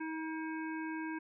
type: harmonic tone with a mistuned harmonic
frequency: 317.8 Hz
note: D#4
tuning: 37 cents sharp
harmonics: 1 / 3 / 5 / 7 / 8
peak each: -38 / -45 / -45 / -51 / -55 dBFS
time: 0-1.19 s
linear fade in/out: 10 ms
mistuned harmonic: 5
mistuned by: +16 cents
effects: none